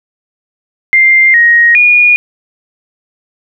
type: tone with pitch steps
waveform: sine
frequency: 2098 / 1879 / 2442 Hz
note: C7 / A#6 / D#7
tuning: +4 / +13 / -33 cents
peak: -3 dBFS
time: 0.93-2.16 s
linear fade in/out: 0 ms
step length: 410 ms
effects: none